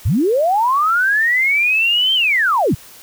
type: linear two-way sweep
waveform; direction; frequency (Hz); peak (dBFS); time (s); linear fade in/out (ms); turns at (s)
sine; up then down; 66.9 to 3154 to 66.9; -12; 0.05-2.75; 10; 2.14
effects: white hiss -41 dBFS RMS until 3.02 s